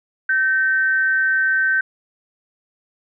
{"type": "tone pair together", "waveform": "sine", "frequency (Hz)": [1542.3, 1837], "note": ["G6", "A#6"], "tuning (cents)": [-29, -26], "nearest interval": "minor third", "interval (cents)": 303, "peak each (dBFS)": [-15, -26], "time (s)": [0.29, 1.81], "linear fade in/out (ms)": 5, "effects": []}